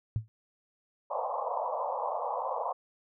sine tone with exponential decay, 110 Hz, A2, in tune, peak -23 dBFS, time 0.16-0.28 s, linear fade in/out 0 ms, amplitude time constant 25 ms
white band-pass noise, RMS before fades -33 dBFS, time 1.1-2.73 s, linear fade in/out 10 ms, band 490 to 1100 Hz, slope 96 dB/octave
effects none

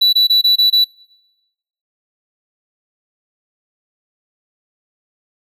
triangle tone bursts, 3951 Hz, B7, in tune, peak -7 dBFS, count 6, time 0.01-0.845 s, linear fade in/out 10 ms, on 120 ms, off 23 ms, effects noise-tail reverb RT60 1.0 s tail -26 dB re dry

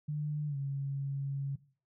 sine tone with pitch glide, 149.3 to 138.5 Hz, D3 to C#3, +29 to -1 cents, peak -32 dBFS, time 0.08-1.56 s, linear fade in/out 10 ms, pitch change -130 cents, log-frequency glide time 0.47-0.57 s, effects noise-tail reverb RT60 0.4 s tail -17 dB re dry

